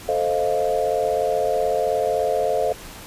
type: chord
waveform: sine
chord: F dominant seventh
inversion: first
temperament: equal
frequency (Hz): 440 / 523.3 / 622.3 / 698.5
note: A4 / C5 / Eb5 / F5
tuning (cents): 0 / 0 / 0 / 0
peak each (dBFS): -24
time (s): 0.08-2.73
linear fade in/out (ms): 10
effects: pink hiss -39 dBFS RMS until 3.06 s + resampled to 32000 Hz